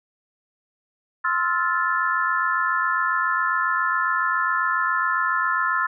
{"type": "chord", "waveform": "sine", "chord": "F major seventh", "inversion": "second", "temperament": "just", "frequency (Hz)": [1047.7, 1309.6, 1396.9, 1746.1], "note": ["C6", "E6", "F6", "A6"], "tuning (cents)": [2, -12, 0, -14], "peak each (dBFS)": -25, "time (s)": [1.24, 5.87], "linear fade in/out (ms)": 10, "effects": []}